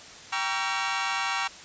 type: chord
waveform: 20% pulse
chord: G diminished seventh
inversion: none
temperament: just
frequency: 784 / 940.8 / 1128.9 / 1354.7 Hz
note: G5 / Bb5 / Db6 / Fb6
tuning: 0 / +16 / +31 / +47 cents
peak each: -27 dBFS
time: 0.32-1.48 s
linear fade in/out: 10 ms
effects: white hiss -45 dBFS RMS until 1.64 s + resampled to 16000 Hz